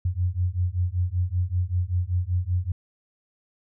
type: beating tone pair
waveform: sine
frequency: 87.31 / 92.51 Hz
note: F2 / F#2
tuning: 0 / 0 cents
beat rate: 5.2 Hz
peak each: -25 dBFS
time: 0.05-2.72 s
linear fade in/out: 5 ms
effects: none